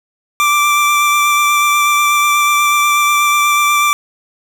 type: tone with vibrato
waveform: 25% pulse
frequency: 1174.7 Hz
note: D6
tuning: in tune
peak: -6 dBFS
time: 0.4-3.93 s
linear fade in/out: 0 ms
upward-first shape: sine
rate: 8.2 Hz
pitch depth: 12 cents each way
effects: 7-bit